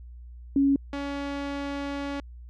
sine / sawtooth tone pair in turn, 277.2 / 281.9 Hz, C#4 / C#4, 0 / +29 cents, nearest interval unison, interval 29 cents, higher second, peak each -18 / -26 dBFS, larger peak first, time 0.56-0.76 / 0.93-2.2 s, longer second, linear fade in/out 2 ms, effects added 60 Hz sine -41 dBFS peak until 2.49 s + low-pass 4000 Hz 12 dB/octave

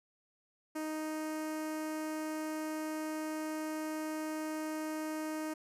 sawtooth tone with notch filter, 311.1 Hz, D#4, in tune, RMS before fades -38 dBFS, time 0.75-5.54 s, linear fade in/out 10 ms, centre 3600 Hz, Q 1.2, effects resampled to 32000 Hz

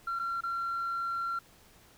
sine tone with dropouts, 1369 Hz, F6, 35 cents flat, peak -29 dBFS, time 0.07-1.39 s, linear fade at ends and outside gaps 5 ms, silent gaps 0.191-0.196 / 0.408-0.435 s, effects tanh soft clip ceiling -28 dBFS + pink hiss -59 dBFS RMS until 1.97 s

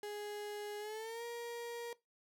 35% pulse tone with pitch glide, 415.3 to 471.6 Hz, G#4 to A#4, 0 to +20 cents, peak -40 dBFS, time 0.03-1.93 s, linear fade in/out 2 ms, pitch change +220 cents, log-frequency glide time 0.79-1.24 s, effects noise-tail reverb RT60 0.2 s tail -20 dB re dry

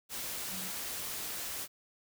sine tone in noise, 185.7 Hz, F#3, 7 cents sharp, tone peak -46 dBFS, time 0.49-0.72 s, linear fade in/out 50 ms, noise white, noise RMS -39 dBFS, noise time 0.09-1.68 s, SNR -10 dB, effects none

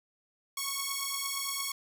5% pulse beating tone pair, 1101 / 1109.7 Hz, C#6 / C#6, -12 / +2 cents, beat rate 8.7 Hz, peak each -23 dBFS, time 0.57-1.72 s, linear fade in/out 5 ms, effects none

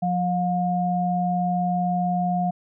sine tone pair together, 178.9 / 714.6 Hz, F3 / F5, +42 / +40 cents, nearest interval 2 octaves, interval 2398 cents, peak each -23 dBFS, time 0.02-2.51 s, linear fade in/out 10 ms, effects none

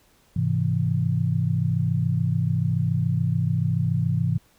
sine chord, Ab augmented, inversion none, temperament equal, 103.83 / 130.81 / 164.81 Hz, Ab2 / C3 / E3, 0 / 0 / 0 cents, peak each -25 / -24 / -24 dBFS, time 0.36-4.38 s, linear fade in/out 5 ms, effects pink hiss -60 dBFS RMS until 4.58 s

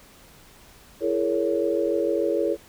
sine chord, A# half-diminished seventh, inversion second, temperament just, 335.6 / 419.5 / 466.2 / 559.4 Hz, E4 / G#4 / A#4 / C#5, +31 / +17 / 0 / +16 cents, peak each -26 / -26 / -27 / -26 dBFS, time 1-2.57 s, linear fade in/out 50 ms, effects pink hiss -51 dBFS RMS until 2.68 s

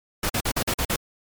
pink noise bursts, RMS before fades -24 dBFS, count 7, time 0.23-0.961 s, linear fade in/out 5 ms, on 65 ms, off 46 ms, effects MP3 96 kbps

